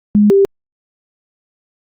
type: tone pair in turn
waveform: sine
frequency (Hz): 207.7 / 394.2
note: G#3 / G4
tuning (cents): 0 / +10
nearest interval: major seventh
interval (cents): 1110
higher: second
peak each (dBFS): -6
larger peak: neither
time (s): 0.15-0.3 / 0.3-0.45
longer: neither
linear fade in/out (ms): 0
effects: Opus 48 kbps